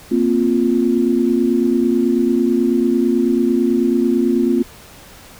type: chord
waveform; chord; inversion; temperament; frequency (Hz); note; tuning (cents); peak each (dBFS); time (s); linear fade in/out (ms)
sine; Bb suspended second; none; just; 233.1 / 262.2 / 349.6; Bb3 / C4 / F4; 0 / +4 / +2; -17; 0.11-4.63; 10
effects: pink hiss -41 dBFS RMS until 5.39 s